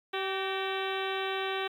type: harmonic tone with a mistuned harmonic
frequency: 385.1 Hz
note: G4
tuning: 31 cents flat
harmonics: 1 / 2 / 3 / 4 / 5 / 6 / 7 / 8 / 9 / 10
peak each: -34 / -37 / -39 / -40 / -41 / -42 / -42 / -43 / -44 / -44 dBFS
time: 0.13-1.68 s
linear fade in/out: 10 ms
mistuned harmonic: 5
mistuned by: -65 cents
effects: 10-bit